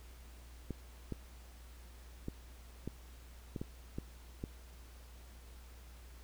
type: clicks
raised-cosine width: 3 ms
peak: -26 dBFS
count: 8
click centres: 0.707 / 1.123 / 2.284 / 2.876 / 3.562 / 3.615 / 3.985 / 4.439 s
effects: added 60 Hz sine -52 dBFS peak until 6.23 s + pink hiss -61 dBFS RMS until 6.23 s